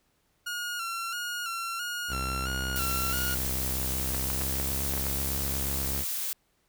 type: tone with vibrato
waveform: sawtooth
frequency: 1396.9 Hz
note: F6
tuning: in tune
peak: -28 dBFS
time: 0.46-3.35 s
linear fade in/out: 10 ms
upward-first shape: square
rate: 1.5 Hz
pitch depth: 46 cents each way
type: tone with pitch glide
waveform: sawtooth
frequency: 65.41 to 68.27 Hz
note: C2 to C#2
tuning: 0 to -26 cents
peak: -28 dBFS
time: 2.08-6.05 s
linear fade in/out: 50 ms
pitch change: +74 cents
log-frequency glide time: 3.95-4.81 s
type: noise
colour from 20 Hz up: blue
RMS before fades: -32 dBFS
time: 2.76-6.33 s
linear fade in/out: 0 ms
type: clicks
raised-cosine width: 0.5 ms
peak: -20 dBFS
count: 7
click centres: 4.146 / 4.302 / 4.414 / 4.599 / 4.937 / 4.976 / 5.067 s
effects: pink hiss -71 dBFS RMS until 6.68 s